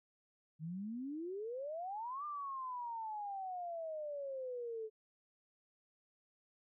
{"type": "exponential two-way sweep", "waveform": "sine", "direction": "up then down", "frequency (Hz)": [150.9, 1204, 430.2], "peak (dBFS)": -40, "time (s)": [0.59, 4.9], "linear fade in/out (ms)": 50, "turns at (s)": 2.25, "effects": []}